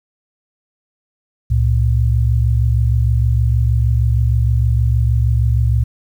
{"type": "tone pair together", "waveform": "sine", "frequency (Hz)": [68.1, 114.53], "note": ["C#2", "A#2"], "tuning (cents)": [-30, -30], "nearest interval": "major sixth", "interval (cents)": 900, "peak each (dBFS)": -14, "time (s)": [1.5, 5.84], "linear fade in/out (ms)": 10, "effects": ["8-bit"]}